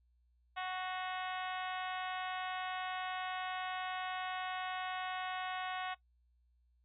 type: harmonic tone with a mistuned harmonic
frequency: 370 Hz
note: F#4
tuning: in tune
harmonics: 2 / 3 / 4 / 5 / 6 / 7 / 8 / 9 / 10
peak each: -40 / -44 / -46 / -48 / -50 / -51 / -52 / -53 / -54 dBFS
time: 0.56-5.95 s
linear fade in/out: 20 ms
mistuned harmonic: 6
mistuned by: -37 cents
effects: noise-tail reverb RT60 0.1 s tail -17 dB re dry + added 60 Hz sine -69 dBFS peak until 6.84 s